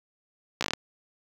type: slowing click train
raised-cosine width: 0.2 ms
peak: -9 dBFS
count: 7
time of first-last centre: 0.61-0.735 s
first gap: 15 ms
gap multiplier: 1.13
effects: high-pass 100 Hz 12 dB/octave + 8-bit